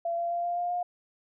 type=tone with pitch steps; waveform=sine; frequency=680 / 685.9 / 691.9 / 697.9 / 704 / 710.1 Hz; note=F5 / F5 / F5 / F5 / F5 / F5; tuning=-46 / -31 / -16 / -1 / +14 / +29 cents; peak=-27 dBFS; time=0.05-0.83 s; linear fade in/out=5 ms; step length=130 ms; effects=none